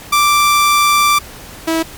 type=tone pair in turn; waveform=sawtooth; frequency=1174.7 / 325.3 Hz; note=D6 / E4; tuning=0 / -23 cents; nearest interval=octave + minor seventh; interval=2223 cents; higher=first; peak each=-5 / -9 dBFS; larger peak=first; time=0.12-1.19 / 1.67-1.83 s; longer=first; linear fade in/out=10 ms; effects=pink hiss -34 dBFS RMS until 1.97 s + MP3 96 kbps